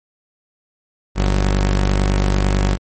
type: tone pair together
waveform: sawtooth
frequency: 49 / 185 Hz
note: G1 / F#3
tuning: 0 / 0 cents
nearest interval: octave + major seventh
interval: 2300 cents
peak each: -10 / -21 dBFS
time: 1.15-2.78 s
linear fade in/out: 50 ms
effects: MP3 32 kbps